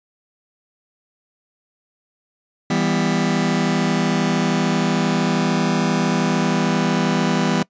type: chord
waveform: sawtooth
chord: E minor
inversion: none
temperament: just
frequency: 164.81 / 197.78 / 247.2 Hz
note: E3 / G3 / B3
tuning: 0 / +16 / +2 cents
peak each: -17 dBFS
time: 2.7-7.63 s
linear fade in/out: 5 ms
effects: noise-tail reverb RT60 0.1 s tail -23 dB re dry + resampled to 16000 Hz